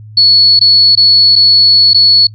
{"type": "tone with dropouts", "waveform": "sine", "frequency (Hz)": 4400, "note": "C#8", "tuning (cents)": -14, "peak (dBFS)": -3, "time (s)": [0.17, 2.27], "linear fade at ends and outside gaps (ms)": 5, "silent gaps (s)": [[0.593, 0.611], [0.953, 0.973], [1.356, 1.36], [1.934, 1.944]], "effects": ["noise-tail reverb RT60 0.1 s tail -24 dB re dry", "added 107 Hz sine -29 dBFS peak until 2.34 s"]}